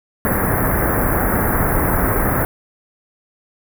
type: band-stop noise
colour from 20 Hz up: pink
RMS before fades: -17 dBFS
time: 0.25-2.45 s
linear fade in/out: 0 ms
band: 1900 to 11000 Hz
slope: 48 dB/octave
effects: none